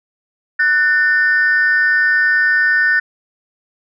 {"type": "tone pair together", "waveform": "sine", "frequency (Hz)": [1490.4, 1800], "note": ["F#6", "A6"], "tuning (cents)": [12, 39], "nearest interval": "minor third", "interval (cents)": 327, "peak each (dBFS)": [-13, -12], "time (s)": [0.59, 3], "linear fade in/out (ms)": 10, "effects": ["tanh soft clip ceiling -5 dBFS"]}